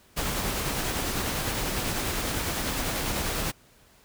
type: noise with tremolo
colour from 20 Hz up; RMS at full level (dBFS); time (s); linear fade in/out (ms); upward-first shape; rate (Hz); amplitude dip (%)
pink; -28; 0.16-3.52; 20; sine; 10; 25
effects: pink hiss -58 dBFS RMS until 4.04 s